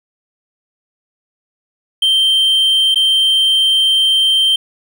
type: tone with dropouts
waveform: triangle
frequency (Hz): 3136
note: G7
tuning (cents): 0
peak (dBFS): -8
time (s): 2.02-4.56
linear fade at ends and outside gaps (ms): 5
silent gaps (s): 2.945-2.957
effects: none